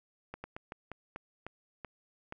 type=slowing click train; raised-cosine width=0.5 ms; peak=-26 dBFS; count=9; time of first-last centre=0.34-2.324 s; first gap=100 ms; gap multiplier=1.25; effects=none